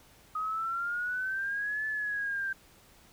sine exponential two-way sweep, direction up then down, 1251 to 1741 to 1567 Hz, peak -30 dBFS, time 0.35-2.53 s, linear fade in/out 5 ms, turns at 1.86 s, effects pink hiss -59 dBFS RMS until 3.12 s

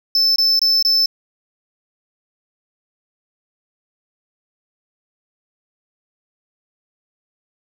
triangle tone bursts, 5274 Hz, E8, in tune, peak -11 dBFS, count 4, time 0.15-1.059 s, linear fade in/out 2 ms, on 210 ms, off 23 ms, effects none

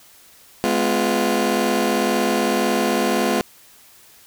20% pulse chord, F diminished, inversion first, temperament just, 209.5 / 251.4 / 349.2 Hz, Ab3 / Cb4 / F4, +15 / +31 / 0 cents, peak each -17 dBFS, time 0.64-3.41 s, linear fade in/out 0 ms, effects white hiss -49 dBFS RMS until 4.26 s

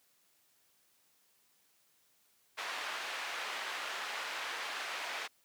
white band-pass noise, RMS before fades -40 dBFS, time 2.57-5.28 s, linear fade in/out 20 ms, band 730 to 2500 Hz, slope 12 dB/octave, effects white hiss -71 dBFS RMS until 5.44 s + high-pass 100 Hz 12 dB/octave

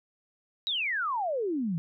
sine exponential sweep, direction down, 3951 to 156.1 Hz, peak -27 dBFS, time 0.67-1.78 s, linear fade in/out 0 ms, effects none

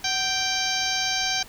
harmonic tone with a mistuned harmonic, 784 Hz, G5, in tune, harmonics 1 / 2 / 3 / 4 / 5 / 6 / 7 / 8, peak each -31 / -31 / -31 / -31 / -31 / -31 / -31 / -31 dBFS, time 0.04-1.43 s, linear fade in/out 5 ms, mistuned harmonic 1, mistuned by -68 cents, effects pink hiss -46 dBFS RMS until 1.48 s

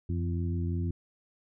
harmonic tone with a mistuned harmonic, 85.9 Hz, F2, 28 cents flat, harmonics 1 / 2 / 3 / 4, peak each -29 / -35 / -39 / -41 dBFS, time 0.09-0.91 s, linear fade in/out 5 ms, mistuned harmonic 1, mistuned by +66 cents, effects none

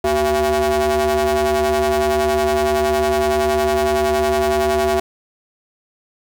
40% pulse ring-modulated tone, 149.6 Hz, D3, 32 cents sharp, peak -11 dBFS, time 0.04-5 s, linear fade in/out 5 ms, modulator 529 Hz, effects 8-bit

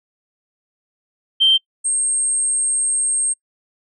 sine tone pair in turn, 3136 / 8482 Hz, G7 / C9, 0 / +23 cents, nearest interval octave + perfect fourth, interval 1723 cents, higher second, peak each -9 / -16 dBFS, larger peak first, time 1.4-1.58 / 1.84-3.34 s, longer second, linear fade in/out 20 ms, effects noise-tail reverb RT60 0.1 s tail -26 dB re dry + tanh soft clip ceiling -5 dBFS

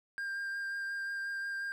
triangle tone with vibrato, 1597 Hz, G6, 32 cents sharp, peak -33 dBFS, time 0.18-1.72 s, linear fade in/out 0 ms, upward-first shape sine, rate 5.6 Hz, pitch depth 13 cents each way, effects none

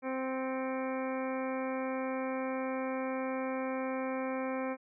harmonic tone with a mistuned harmonic, 261.6 Hz, C4, in tune, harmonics 1 / 2 / 3 / 4 / 5 / 6 / 7 / 8 / 9, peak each -36 / -36 / -43 / -43 / -47 / -49 / -50 / -49 / -49 dBFS, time 0.02-4.77 s, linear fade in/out 50 ms, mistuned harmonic 8, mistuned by +69 cents, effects none

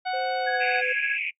harmonic tone, 740 Hz, F#5, in tune, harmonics 1 / 2 / 3 / 4 / 5 / 6, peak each -26 / -34 / -37 / -43 / -42 / -41 dBFS, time 0.05-0.82 s, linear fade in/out 20 ms
triangle tone with pitch glide, 523.3 to 503.4 Hz, C5 to B4, 0 to +33 cents, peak -28 dBFS, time 0.13-0.93 s, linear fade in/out 10 ms, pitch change -67 cents, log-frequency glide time 0.37-0.63 s
sine tone with tremolo, 1661.2 Hz, G#6, in tune, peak -23 dBFS, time 0.46-1.18 s, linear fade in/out 20 ms, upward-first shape sine, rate 14 Hz, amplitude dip 60%
white band-pass noise, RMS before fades -29 dBFS, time 0.6-1.31 s, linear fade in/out 10 ms, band 2200 to 2600 Hz, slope 96 dB/octave
effects noise-tail reverb RT60 0.1 s tail -24 dB re dry + AAC 64 kbps

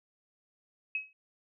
sine tone with exponential decay, 2558 Hz, D#7, 47 cents sharp, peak -27 dBFS, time 0.95-1.13 s, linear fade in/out 2 ms, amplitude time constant 39 ms, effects none

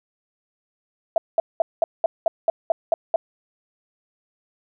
sine tone bursts, 660 Hz, E5, 2 cents sharp, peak -14 dBFS, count 10, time 1.16-3.16 s, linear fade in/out 2 ms, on 20 ms, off 200 ms, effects none

